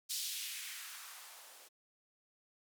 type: noise with band-pass filter sweep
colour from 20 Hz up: violet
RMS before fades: -45 dBFS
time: 0.09-1.69 s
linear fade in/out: 20 ms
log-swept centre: 4500 to 460 Hz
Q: 1.6
effects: none